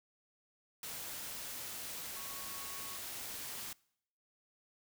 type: tone in noise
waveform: sine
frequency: 1108 Hz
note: C#6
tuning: 1 cent flat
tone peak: -52 dBFS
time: 2.16-2.97 s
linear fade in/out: 2 ms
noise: white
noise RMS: -44 dBFS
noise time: 0.83-3.73 s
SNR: -11 dB
effects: noise-tail reverb RT60 0.7 s tail -24 dB re dry